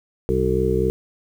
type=harmonic tone; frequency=64 Hz; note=C2; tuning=38 cents flat; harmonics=1 / 2 / 3 / 5 / 6 / 7; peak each=-25 / -26 / -26 / -28 / -22 / -22 dBFS; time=0.29-0.9 s; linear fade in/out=0 ms; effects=8-bit